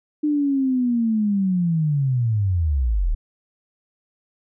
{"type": "linear sweep", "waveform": "sine", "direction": "down", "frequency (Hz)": [303.3, 34.1], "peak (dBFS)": -17, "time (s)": [0.23, 3.15], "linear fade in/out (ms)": 10, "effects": []}